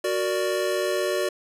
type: chord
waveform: square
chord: Gb augmented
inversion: none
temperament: equal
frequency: 370 / 466.2 / 587.3 Hz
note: Gb4 / Bb4 / D5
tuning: 0 / 0 / 0 cents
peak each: -27 / -31 / -27 dBFS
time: 0.04-1.29 s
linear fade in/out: 5 ms
effects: resampled to 32000 Hz